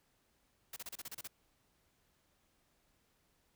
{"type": "noise bursts", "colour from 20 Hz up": "white", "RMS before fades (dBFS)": -45, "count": 9, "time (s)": [0.73, 1.275], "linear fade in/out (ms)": 5, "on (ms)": 33, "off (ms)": 31, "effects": ["pink hiss -75 dBFS RMS until 3.55 s"]}